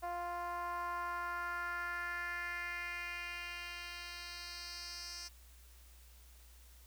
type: tone with band-pass filter sweep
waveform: 10% pulse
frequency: 349.2 Hz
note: F4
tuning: in tune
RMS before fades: -42 dBFS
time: 0.02-5.29 s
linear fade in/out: 20 ms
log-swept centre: 750 to 5600 Hz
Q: 2.7
effects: added 60 Hz sine -57 dBFS peak until 6.86 s + white hiss -64 dBFS RMS until 6.86 s